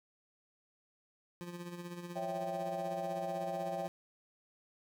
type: tone with tremolo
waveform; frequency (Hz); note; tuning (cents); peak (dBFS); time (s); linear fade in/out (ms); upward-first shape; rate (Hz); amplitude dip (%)
25% pulse; 174.61; F3; 0; -37; 1.41-3.88; 0; sine; 16; 55
type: chord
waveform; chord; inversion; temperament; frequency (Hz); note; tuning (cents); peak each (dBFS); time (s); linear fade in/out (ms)
sine; C# diminished; none; equal; 554.4 / 659.3 / 784; C#5 / E5 / G5; 0 / 0 / 0; -41 / -40 / -40; 2.15-3.88; 20
effects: none